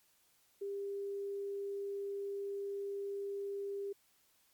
sine tone, 399.3 Hz, G4, 32 cents sharp, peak -37 dBFS, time 0.61-3.93 s, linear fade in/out 10 ms, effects white hiss -71 dBFS RMS until 4.53 s + MP3 96 kbps

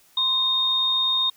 sine tone pair together, 1036 / 3692 Hz, C6 / A#7, -17 / -17 cents, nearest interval octave + minor seventh, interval 2200 cents, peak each -30 / -19 dBFS, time 0.17-1.3 s, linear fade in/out 5 ms, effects white hiss -57 dBFS RMS until 1.36 s

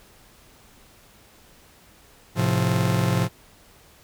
45% pulse chord, F major, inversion first, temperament just, 109.13 / 130.96 / 174.61 Hz, A2 / C3 / F3, -14 / +2 / 0 cents, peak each -24 dBFS, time 2.35-3.29 s, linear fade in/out 50 ms, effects pink hiss -53 dBFS RMS until 4.03 s

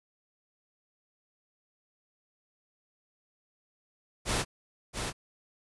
pink noise with echo, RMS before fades -29 dBFS, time 4.25-4.45 s, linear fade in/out 50 ms, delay 680 ms, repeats 1, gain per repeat -5 dB, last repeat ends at 5.13 s, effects resampled to 24000 Hz

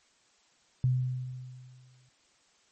sine tone with exponential decay, 127.2 Hz, C3, 48 cents flat, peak -21 dBFS, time 0.84-2.09 s, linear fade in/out 0 ms, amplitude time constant 270 ms, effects white hiss -66 dBFS RMS until 2.71 s + MP3 32 kbps

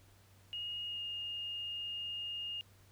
sine tone with pitch glide, 2864 to 2838 Hz, F7 to F7, +43 to +27 cents, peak -38 dBFS, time 0.53-2.61 s, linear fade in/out 0 ms, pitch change -16 cents, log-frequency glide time 0.87-1.02 s, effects added 97 Hz sine -62 dBFS peak until 2.91 s + pink hiss -66 dBFS RMS until 2.91 s

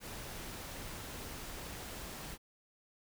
pink noise, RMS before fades -45 dBFS, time 0-2.38 s, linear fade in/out 50 ms, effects none

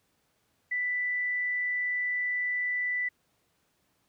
sine tone, 1981 Hz, B6, 5 cents sharp, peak -27 dBFS, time 0.71-3.09 s, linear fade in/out 10 ms, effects pink hiss -72 dBFS RMS until 4.08 s + high-pass 80 Hz 12 dB/octave

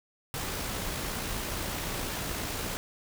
pink noise with amplitude modulation, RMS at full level -33 dBFS, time 0.34-2.77 s, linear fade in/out 0 ms, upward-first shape sine, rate 56.9 Hz, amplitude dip 25%, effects none

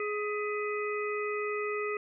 harmonic tone with a mistuned harmonic, 418.3 Hz, G#4, 12 cents sharp, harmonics 1 / 3 / 5 / 6, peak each -32 / -37 / -39 / -40 dBFS, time 0-1.97 s, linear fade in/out 2 ms, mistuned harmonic 5, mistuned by -75 cents, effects none

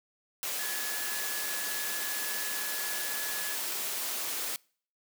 sine tone in noise, 1701 Hz, G#6, 41 cents sharp, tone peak -39 dBFS, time 0.59-3.55 s, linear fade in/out 0 ms, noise white, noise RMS -34 dBFS, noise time 0.43-4.56 s, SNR -8 dB, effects noise-tail reverb RT60 0.5 s tail -26 dB re dry + high-pass 300 Hz 12 dB/octave

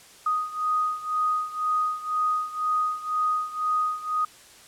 sine beating tone pair, 1244.5 / 1246.5 Hz, D#6 / D#6, 0 / +3 cents, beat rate 2 Hz, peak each -25 / -28 dBFS, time 0.26-4.25 s, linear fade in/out 5 ms, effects white hiss -50 dBFS RMS until 4.67 s + low-pass 10000 Hz 12 dB/octave

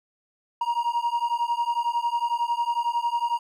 triangle beating tone pair, 940 / 951 Hz, A#5 / A#5, +14 / +34 cents, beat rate 11 Hz, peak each -24 dBFS, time 0.61-3.39 s, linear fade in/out 5 ms, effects none

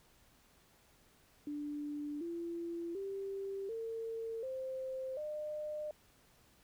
sine tone with pitch steps, 293.7 / 339.3 / 392 / 452.9 / 523.3 / 604.6 Hz, D4 / F4 / G4 / A#4 / C5 / D#5, 0 / -50 / 0 / -50 / 0 / -50 cents, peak -38 dBFS, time 1.47-5.91 s, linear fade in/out 2 ms, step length 740 ms, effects pink hiss -67 dBFS RMS until 6.63 s

